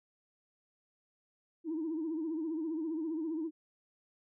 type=tone with vibrato; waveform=sine; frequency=319.5 Hz; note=D#4; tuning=46 cents sharp; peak=-32 dBFS; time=1.64-3.51 s; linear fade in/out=50 ms; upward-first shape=sine; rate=15 Hz; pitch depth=92 cents each way; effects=tanh soft clip ceiling -29 dBFS